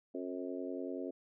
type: harmonic tone with a mistuned harmonic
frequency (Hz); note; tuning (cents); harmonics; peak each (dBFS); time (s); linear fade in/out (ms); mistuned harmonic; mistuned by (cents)
90.3; F#2; -42; 3 / 4 / 5 / 6 / 7; -41 / -43 / -45 / -47 / -48; 0.14-1.11; 10; 7; +24
effects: none